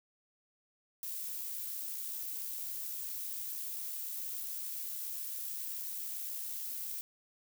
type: noise with amplitude modulation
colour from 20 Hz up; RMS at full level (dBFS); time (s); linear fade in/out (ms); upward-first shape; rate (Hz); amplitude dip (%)
violet; -39; 1.03-7.01; 0; sine; 67.2; 25
effects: none